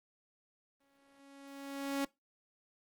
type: tone with exponential growth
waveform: sawtooth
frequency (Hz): 277.2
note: C#4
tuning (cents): 0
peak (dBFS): -27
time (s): 0.8-2.05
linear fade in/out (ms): 5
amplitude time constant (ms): 270
effects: noise-tail reverb RT60 0.2 s tail -22 dB re dry + Opus 24 kbps